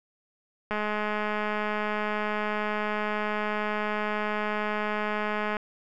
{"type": "click train", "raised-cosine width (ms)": 0.5, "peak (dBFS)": -15, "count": 1026, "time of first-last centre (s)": [0.71, 5.568], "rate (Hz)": 211, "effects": []}